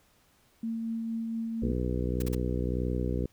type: tone with tremolo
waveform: sine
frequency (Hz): 227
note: A#3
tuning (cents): -46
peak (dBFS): -29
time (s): 0.63-1.72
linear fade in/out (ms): 5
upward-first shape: triangle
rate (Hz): 4.3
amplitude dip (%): 25
type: harmonic tone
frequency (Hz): 61.74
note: B1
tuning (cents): 0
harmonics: 1 / 2 / 3 / 4 / 5 / 6 / 7 / 8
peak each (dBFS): -31 / -34 / -36 / -37 / -38 / -39 / -39 / -40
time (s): 1.62-3.26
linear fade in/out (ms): 5
type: noise bursts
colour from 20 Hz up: white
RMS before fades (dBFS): -40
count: 3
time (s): 2.2-2.349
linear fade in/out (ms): 5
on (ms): 23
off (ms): 40
effects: pink hiss -65 dBFS RMS until 3.32 s